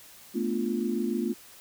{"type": "chord", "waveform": "sine", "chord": "B half-diminished seventh", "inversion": "third", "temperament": "equal", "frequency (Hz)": [220, 246.9, 293.7, 349.2], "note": ["A3", "B3", "D4", "F4"], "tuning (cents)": [0, 0, 0, 0], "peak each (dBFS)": [-30, -31, -36, -31], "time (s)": [0.34, 1.34], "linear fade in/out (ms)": 20, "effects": ["white hiss -51 dBFS RMS until 1.6 s"]}